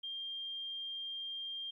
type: tone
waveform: sine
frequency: 3196 Hz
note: G7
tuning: 33 cents sharp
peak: -39 dBFS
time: 0.03-1.71 s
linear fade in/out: 10 ms
effects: 13-bit